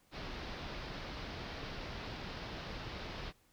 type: low-pass noise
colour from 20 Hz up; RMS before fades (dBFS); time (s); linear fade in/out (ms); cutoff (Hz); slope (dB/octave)
pink; -44; 0.11-3.33; 50; 5100; 48
effects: pink hiss -70 dBFS RMS until 3.52 s